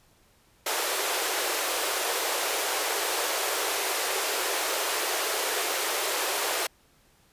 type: high-pass noise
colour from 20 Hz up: pink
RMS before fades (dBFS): -28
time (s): 0.66-6.67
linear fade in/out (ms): 5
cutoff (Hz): 370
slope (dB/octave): 48
effects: pink hiss -62 dBFS RMS until 7.32 s + resampled to 32000 Hz